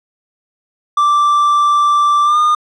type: tone with pitch glide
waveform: triangle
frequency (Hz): 1173 to 1216.5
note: D6 to D#6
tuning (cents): -2 to -39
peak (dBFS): -7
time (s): 0.97-2.55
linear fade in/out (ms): 5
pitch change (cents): +63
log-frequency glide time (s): 2.24-2.38
effects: resampled to 24000 Hz